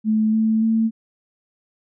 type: tone with pitch steps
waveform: sine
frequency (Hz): 217.3 / 220.5 / 223.7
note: A3 / A3 / A3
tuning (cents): -21 / +4 / +29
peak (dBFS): -15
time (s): 0.04-0.91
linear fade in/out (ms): 50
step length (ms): 290
effects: none